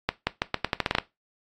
accelerating click train, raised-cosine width 0.3 ms, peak -6 dBFS, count 11, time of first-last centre 0.09-0.985 s, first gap 180 ms, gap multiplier 0.83, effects noise-tail reverb RT60 0.2 s tail -17 dB re dry + AAC 48 kbps

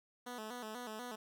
10% pulse tone with vibrato, 230.7 Hz, A#3, 18 cents flat, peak -35 dBFS, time 0.26-1.16 s, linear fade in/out 10 ms, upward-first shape square, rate 4.1 Hz, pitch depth 110 cents each way, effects none

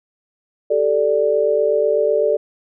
sine chord, G suspended second, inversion none, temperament equal, 392 / 440 / 587.3 Hz, G4 / A4 / D5, 0 / 0 / 0 cents, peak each -22 / -17 / -17 dBFS, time 0.7-2.37 s, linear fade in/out 10 ms, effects none

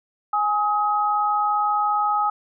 sine tone pair together, 831.3 / 1266 Hz, G#5 / D#6, +1 / +30 cents, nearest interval perfect fifth, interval 729 cents, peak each -21 dBFS, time 0.33-2.3 s, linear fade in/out 5 ms, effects none

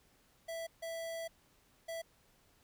square tone bursts at uneven times, 660 Hz, E5, 2 cents sharp, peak -40 dBFS, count 3, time 0.48-0.67 / 0.82-1.28 / 1.88-2.02 s, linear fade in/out 10 ms, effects pink hiss -69 dBFS RMS until 2.63 s

